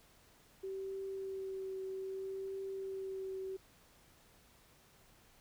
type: tone with vibrato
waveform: sine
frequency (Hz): 384.2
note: G4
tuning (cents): -35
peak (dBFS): -39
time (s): 0.63-3.57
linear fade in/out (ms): 10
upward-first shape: triangle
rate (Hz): 0.63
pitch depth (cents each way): 17
effects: pink hiss -65 dBFS RMS until 5.4 s